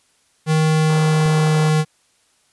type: tone with pitch glide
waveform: square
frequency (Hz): 156.8 to 155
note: D#3 to D#3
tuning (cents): +14 to -6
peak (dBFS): -14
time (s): 0.46-1.85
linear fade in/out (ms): 50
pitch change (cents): -20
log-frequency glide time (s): 0.65-1.65
type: band-pass noise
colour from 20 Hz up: white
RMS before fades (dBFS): -32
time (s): 0.89-1.7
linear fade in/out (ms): 10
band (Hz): 310 to 1200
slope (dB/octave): 24
type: click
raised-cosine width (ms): 5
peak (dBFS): -23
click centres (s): 1.26
effects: white hiss -60 dBFS RMS until 2.52 s + resampled to 24000 Hz